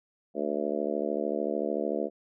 harmonic tone, 73.42 Hz, D2, in tune, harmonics 3 / 4 / 5 / 6 / 7 / 8 / 9, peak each -36 / -35 / -34 / -35 / -34 / -36 / -36 dBFS, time 0.34-2.1 s, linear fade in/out 50 ms, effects none

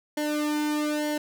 sawtooth tone with flanger, 299.6 Hz, D4, 35 cents sharp, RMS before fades -27 dBFS, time 0.17-1.18 s, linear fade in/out 5 ms, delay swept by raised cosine 0.79 to 1.57 ms, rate 1.1 Hz, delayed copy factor -1, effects none

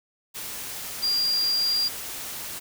sine tone in noise, 4781 Hz, D8, 30 cents sharp, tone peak -21 dBFS, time 1.02-1.89 s, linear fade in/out 20 ms, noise white, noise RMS -35 dBFS, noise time 0.34-2.6 s, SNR +11 dB, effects none

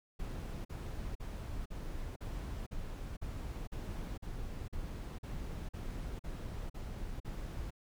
brown noise bursts, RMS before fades -41 dBFS, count 15, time 0.19-7.706 s, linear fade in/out 10 ms, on 460 ms, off 44 ms, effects none

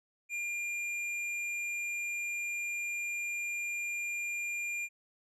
sine tone with hard clipping, 2400 Hz, D7, 37 cents sharp, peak -35 dBFS, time 0.29-4.89 s, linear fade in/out 50 ms, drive 7 dB, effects none

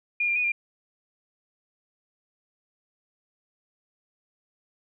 sine tone with pitch steps, 2426 / 2388 / 2473 / 2394 Hz, D#7 / D7 / D#7 / D7, -44 / +28 / -11 / +33 cents, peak -22 dBFS, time 0.2-0.52 s, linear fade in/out 5 ms, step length 80 ms, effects none

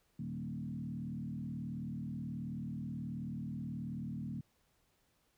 sine tone with frequency modulation, 185 Hz, F#3, in tune, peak -38 dBFS, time 0.19-4.41 s, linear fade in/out 5 ms, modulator 38.6 Hz, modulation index 1.7, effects pink hiss -75 dBFS RMS until 5.37 s

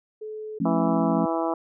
sine tone, 430.8 Hz, A4, 37 cents flat, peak -32 dBFS, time 0.21-0.59 s, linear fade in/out 10 ms
sine chord, F augmented, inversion none, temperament just, 174.61 / 218.3 / 272.8 Hz, F3 / A3 / C#4, 0 / -13 / -28 cents, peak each -26 dBFS, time 0.6-1.26 s, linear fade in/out 5 ms
harmonic tone, 164.81 Hz, E3, in tune, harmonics 2 / 3 / 4 / 5 / 6 / 7 / 8, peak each -27 / -32 / -28 / -31 / -32 / -35 / -38 dBFS, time 0.65-1.54 s, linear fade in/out 5 ms
effects none

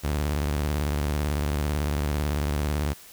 sawtooth tone with vibrato, 73.42 Hz, D2, in tune, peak -20 dBFS, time 0.03-2.94 s, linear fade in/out 20 ms, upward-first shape sine, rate 18 Hz, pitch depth 160 cents each way, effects white hiss -48 dBFS RMS until 3.12 s

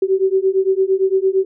sine beating tone pair, 378.2 / 387 Hz, F#4 / G4, +38 / -22 cents, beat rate 8.8 Hz, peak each -16 dBFS, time 0.02-1.45 s, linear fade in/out 5 ms, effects none

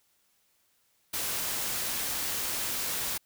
white noise, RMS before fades -32 dBFS, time 1.13-3.18 s, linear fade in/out 10 ms, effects white hiss -70 dBFS RMS until 3.25 s

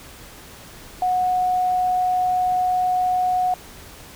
sine tone, 732 Hz, F#5, 19 cents flat, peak -17 dBFS, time 1.02-3.54 s, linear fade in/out 2 ms, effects pink hiss -42 dBFS RMS until 4.15 s

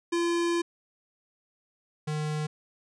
square tone pair in turn, 342 / 152.34 Hz, F4 / D#3, -36 / -36 cents, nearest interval octave + major second, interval 1400 cents, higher first, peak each -25 / -29 dBFS, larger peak first, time 0.12-0.62 / 2.07-2.47 s, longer first, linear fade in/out 10 ms, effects resampled to 22050 Hz

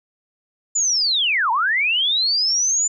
sine linear two-way sweep, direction down then up, 7110 to 860 to 7110 Hz, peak -16 dBFS, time 0.75-2.88 s, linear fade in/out 10 ms, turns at 1.51 s, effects none

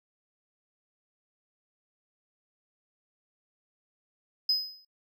triangle tone with exponential decay, 5040 Hz, D#8, 21 cents sharp, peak -18 dBFS, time 4.49-4.85 s, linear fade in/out 5 ms, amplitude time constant 77 ms, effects noise-tail reverb RT60 0.1 s tail -25 dB re dry + tanh soft clip ceiling -18 dBFS

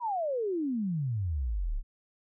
sine exponential sweep, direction down, 1001 to 30.53 Hz, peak -28 dBFS, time 0-1.83 s, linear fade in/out 50 ms, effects none

